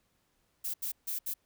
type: noise bursts at uneven times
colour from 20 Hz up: violet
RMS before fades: -35 dBFS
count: 4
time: 0.64-0.74 / 0.82-0.92 / 1.07-1.19 / 1.26-1.34 s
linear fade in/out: 10 ms
effects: pink hiss -74 dBFS RMS until 1.45 s